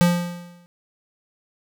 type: tone with exponential decay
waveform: square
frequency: 174.7 Hz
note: F3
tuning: 1 cent sharp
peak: -12 dBFS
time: 0.01-0.66 s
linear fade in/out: 0 ms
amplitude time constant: 140 ms
effects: none